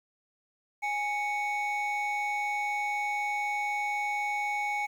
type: tone pair together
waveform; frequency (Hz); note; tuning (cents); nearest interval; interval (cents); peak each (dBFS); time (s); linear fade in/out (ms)
triangle; 828 / 2224; G#5 / C#7; -5 / +5; octave + perfect fourth; 1710; -28 / -29; 0.82-4.87; 20
effects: tanh soft clip ceiling -22 dBFS + 10-bit